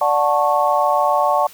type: chord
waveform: sine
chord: D major seventh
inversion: none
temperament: just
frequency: 587.3 / 734.2 / 881 / 1101.2 Hz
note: D5 / F#5 / A5 / C#6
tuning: 0 / -14 / +2 / -12 cents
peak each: -19 dBFS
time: 0.01-1.47 s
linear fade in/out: 5 ms
effects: white hiss -43 dBFS RMS until 1.53 s